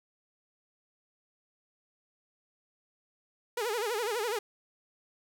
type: tone with vibrato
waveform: sawtooth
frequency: 448.3 Hz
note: A4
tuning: 32 cents sharp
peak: -26 dBFS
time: 3.57-4.39 s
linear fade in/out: 5 ms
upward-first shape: sine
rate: 12 Hz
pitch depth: 170 cents each way
effects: none